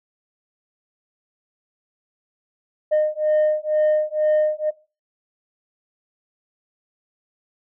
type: beating tone pair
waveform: sine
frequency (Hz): 611 / 613.1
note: D#5 / D#5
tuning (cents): -32 / -26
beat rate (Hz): 2.1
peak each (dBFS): -18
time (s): 2.91-4.71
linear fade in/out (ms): 20
effects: noise-tail reverb RT60 0.3 s tail -17 dB re dry + tanh soft clip ceiling -13 dBFS